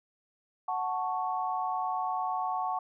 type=chord; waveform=sine; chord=F# minor; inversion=none; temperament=equal; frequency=740 / 880 / 1108.7 Hz; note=F#5 / A5 / C#6; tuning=0 / 0 / 0 cents; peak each=-32 / -34 / -34 dBFS; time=0.68-2.79 s; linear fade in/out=5 ms; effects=none